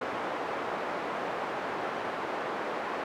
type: band-pass noise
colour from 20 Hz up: pink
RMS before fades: -34 dBFS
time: 0.01-3.04 s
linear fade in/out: 5 ms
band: 440 to 1400 Hz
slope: 12 dB/octave
effects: none